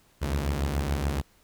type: beating tone pair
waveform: sawtooth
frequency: 69.3 / 76.3 Hz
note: C#2 / D#2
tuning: 0 / -33 cents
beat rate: 7 Hz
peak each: -23 / -27 dBFS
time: 0.21-1.22 s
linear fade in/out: 20 ms
effects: pink hiss -62 dBFS RMS until 1.43 s